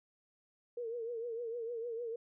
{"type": "tone with vibrato", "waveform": "sine", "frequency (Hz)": 466.2, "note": "A#4", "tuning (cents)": 0, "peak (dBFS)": -37, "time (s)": [0.77, 2.16], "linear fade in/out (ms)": 5, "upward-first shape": "triangle", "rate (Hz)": 6.6, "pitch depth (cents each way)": 92, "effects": []}